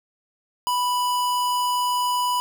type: tone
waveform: square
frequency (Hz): 987.8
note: B5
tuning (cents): 0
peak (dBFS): -21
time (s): 0.67-2.4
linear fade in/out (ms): 0
effects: none